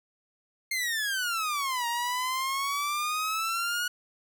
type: exponential two-way sweep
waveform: sawtooth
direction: down then up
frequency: 2132 to 935 to 1460 Hz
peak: -24 dBFS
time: 0.71-3.88 s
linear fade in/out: 5 ms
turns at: 1.87 s
effects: none